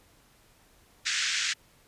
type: band-pass noise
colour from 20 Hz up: pink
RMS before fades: -29 dBFS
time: 1.05-1.54 s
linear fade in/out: 20 ms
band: 1500 to 7400 Hz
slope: 48 dB/octave
effects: pink hiss -61 dBFS RMS until 1.87 s + resampled to 32000 Hz